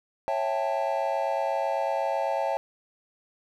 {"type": "chord", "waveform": "triangle", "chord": "A dominant seventh", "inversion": "first", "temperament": "just", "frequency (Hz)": [550, 660, 792, 880], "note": ["C#5", "E5", "G5", "A5"], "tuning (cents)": [-14, 2, 18, 0], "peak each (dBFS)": [-28, -28, -29, -29], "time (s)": [0.28, 2.57], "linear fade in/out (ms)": 0, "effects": []}